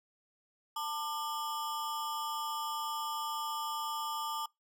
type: ring-modulated tone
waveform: square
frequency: 1046 Hz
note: C6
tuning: 1 cent flat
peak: -32 dBFS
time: 0.76-4.46 s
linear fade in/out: 5 ms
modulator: 149 Hz
effects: noise-tail reverb RT60 0.2 s tail -26 dB re dry